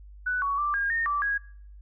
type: tone with pitch steps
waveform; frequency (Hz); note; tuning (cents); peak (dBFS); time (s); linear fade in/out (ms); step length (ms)
sine; 1488 / 1121 / 1175 / 1621 / 1833 / 1163 / 1649; F#6 / C#6 / D6 / G#6 / A#6 / D6 / G#6; +9 / +19 / +1 / -42 / -30 / -17 / -13; -24; 0.26-1.38; 10; 160
effects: noise-tail reverb RT60 0.6 s tail -21 dB re dry + added 50 Hz sine -44 dBFS peak until 1.81 s